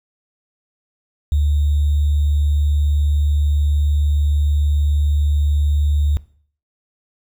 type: tone with sample-and-hold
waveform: sine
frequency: 73.42 Hz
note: D2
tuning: in tune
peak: -13 dBFS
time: 1.32-6.17 s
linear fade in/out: 0 ms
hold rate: 3675 Hz
effects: noise-tail reverb RT60 0.5 s tail -19 dB re dry